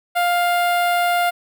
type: tone with notch filter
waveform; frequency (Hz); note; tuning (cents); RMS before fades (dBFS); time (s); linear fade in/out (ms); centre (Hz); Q
sawtooth; 702; F5; +9; -18; 0.15-1.31; 20; 6100; 0.71
effects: none